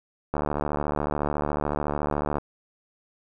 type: click train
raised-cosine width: 1 ms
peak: -12 dBFS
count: 152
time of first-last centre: 0.34-2.383 s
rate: 73.9 Hz
effects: none